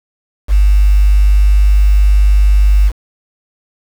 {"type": "tone with quantisation", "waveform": "sine", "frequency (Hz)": 49.98, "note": "G1", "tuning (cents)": 34, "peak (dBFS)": -5, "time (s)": [0.48, 2.92], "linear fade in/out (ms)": 50, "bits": 5, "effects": []}